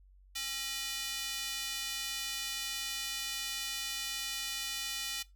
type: tone with high-pass filter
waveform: square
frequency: 270.7 Hz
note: C#4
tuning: 41 cents flat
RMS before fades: -38 dBFS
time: 0.35-5.23 s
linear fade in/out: 10 ms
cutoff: 3200 Hz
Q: 1.2
effects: noise-tail reverb RT60 0.2 s tail -19 dB re dry + added 47 Hz sine -57 dBFS peak until 5.35 s